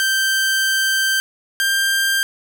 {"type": "tone pair in turn", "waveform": "sawtooth", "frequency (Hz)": [1564, 1585.8], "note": ["G6", "G6"], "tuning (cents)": [-4, 20], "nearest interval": "unison", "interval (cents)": 24, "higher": "second", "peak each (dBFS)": -12, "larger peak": "neither", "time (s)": [[0, 1.2], [1.6, 2.23]], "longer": "first", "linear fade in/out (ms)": 0, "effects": []}